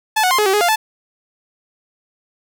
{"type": "tone with pitch steps", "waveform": "sawtooth", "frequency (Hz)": [867, 736, 1052, 422.1, 383.8, 417, 698, 873], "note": ["A5", "F#5", "C6", "G#4", "G4", "G#4", "F5", "A5"], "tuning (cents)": [-26, -9, 9, 28, -37, 7, -1, -14], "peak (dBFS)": -9, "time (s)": [0.16, 0.76], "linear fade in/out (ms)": 10, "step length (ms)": 75, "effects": []}